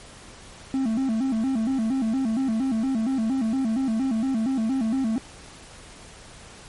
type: tone with vibrato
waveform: triangle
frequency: 243.2 Hz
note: B3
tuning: 26 cents flat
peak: -19 dBFS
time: 0.74-5.18 s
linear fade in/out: 0 ms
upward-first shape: square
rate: 4.3 Hz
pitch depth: 160 cents each way
effects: pink hiss -45 dBFS RMS until 6.68 s + MP3 48 kbps